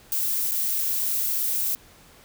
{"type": "noise with dropouts", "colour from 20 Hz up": "violet", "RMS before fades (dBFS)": -25, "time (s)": [0.12, 1.75], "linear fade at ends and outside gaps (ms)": 0, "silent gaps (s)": [0.511, 0.518], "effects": ["pink hiss -52 dBFS RMS until 2.24 s"]}